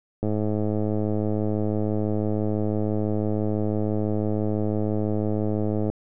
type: click train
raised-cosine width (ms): 2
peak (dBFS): -13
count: 602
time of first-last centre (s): 0.23-5.9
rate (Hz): 106
effects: none